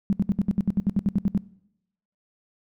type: tone bursts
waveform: sine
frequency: 197.8 Hz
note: G3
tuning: 16 cents sharp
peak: -17 dBFS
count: 14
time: 0.1-1.376 s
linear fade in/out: 0 ms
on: 28 ms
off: 68 ms
effects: noise-tail reverb RT60 0.8 s tail -22 dB re dry